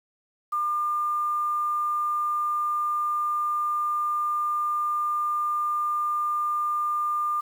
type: tone with quantisation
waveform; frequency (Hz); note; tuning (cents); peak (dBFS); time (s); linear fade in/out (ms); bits
sine; 1200; D6; +37; -23; 0.52-7.41; 10; 8
effects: none